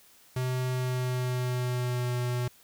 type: tone with pitch glide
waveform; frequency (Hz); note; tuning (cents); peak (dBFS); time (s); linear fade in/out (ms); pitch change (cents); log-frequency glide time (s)
square; 127.5 to 123.23; C3 to B2; -44 to -3; -28; 0.36-2.48; 5; -59; 0.69-2.15
effects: white hiss -58 dBFS RMS until 2.63 s